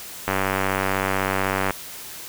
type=click train; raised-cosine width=0.5 ms; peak=-6 dBFS; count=138; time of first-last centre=0.28-1.707 s; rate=96 Hz; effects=white hiss -37 dBFS RMS until 2.28 s